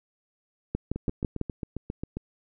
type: two click trains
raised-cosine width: 3 ms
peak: -19 / -14 dBFS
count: 10 / 5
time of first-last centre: 0.96-2.17 / 0.75-1.413 s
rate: 7.44 / 6.03 Hz
effects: none